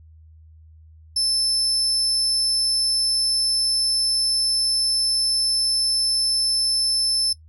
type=tone; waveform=35% pulse; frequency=5274 Hz; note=E8; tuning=in tune; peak=-16 dBFS; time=1.16-7.33 s; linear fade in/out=5 ms; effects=noise-tail reverb RT60 0.1 s tail -20 dB re dry + added 79 Hz sine -45 dBFS peak until 7.48 s